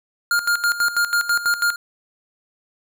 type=tone with tremolo; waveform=square; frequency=1410 Hz; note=F6; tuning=16 cents sharp; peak=-16 dBFS; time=0.31-1.76 s; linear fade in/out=2 ms; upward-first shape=square; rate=6.1 Hz; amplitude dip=75%; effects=none